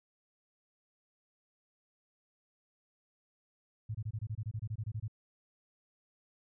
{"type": "tone bursts", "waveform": "sine", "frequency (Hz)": 108.6, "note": "A2", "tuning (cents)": -22, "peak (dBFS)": -34, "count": 15, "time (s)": [3.89, 5.081], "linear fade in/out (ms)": 10, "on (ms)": 57, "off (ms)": 24, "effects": []}